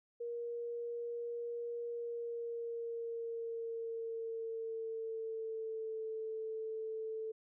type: tone with pitch glide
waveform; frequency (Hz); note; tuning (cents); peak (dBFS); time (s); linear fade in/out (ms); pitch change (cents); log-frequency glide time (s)
sine; 472.6 to 441; A#4 to A4; +24 to +4; -38; 0.2-7.32; 10; -120; 1.85-6.02
effects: none